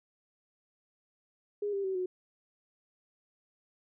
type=tone with pitch steps; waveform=sine; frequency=411.5 / 395.9 / 380.9 / 366.4 Hz; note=G#4 / G4 / G4 / F#4; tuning=-16 / +17 / -50 / -17 cents; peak=-30 dBFS; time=1.62-2.06 s; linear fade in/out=5 ms; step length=110 ms; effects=none